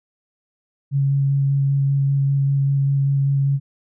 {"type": "tone with vibrato", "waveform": "sine", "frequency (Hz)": 138.59, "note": "C#3", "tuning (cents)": 0, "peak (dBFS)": -15, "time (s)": [0.91, 3.6], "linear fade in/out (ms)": 50, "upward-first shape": "square", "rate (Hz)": 5.1, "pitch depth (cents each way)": 8, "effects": []}